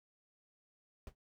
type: noise with exponential decay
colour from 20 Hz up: brown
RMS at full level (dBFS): -42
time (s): 1.07-1.15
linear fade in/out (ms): 1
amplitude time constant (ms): 16
effects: none